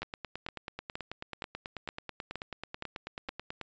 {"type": "two click trains", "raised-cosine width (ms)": 0.3, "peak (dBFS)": [-22, -20], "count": [34, 8], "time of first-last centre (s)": [[0.03, 3.613], [0.02, 3.291]], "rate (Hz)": [9.21, 2.14], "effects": ["resampled to 16000 Hz"]}